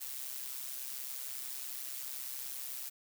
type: noise with amplitude modulation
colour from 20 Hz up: blue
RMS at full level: -39 dBFS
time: 0-2.9 s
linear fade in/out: 20 ms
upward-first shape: sine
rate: 131 Hz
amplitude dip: 65%
effects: none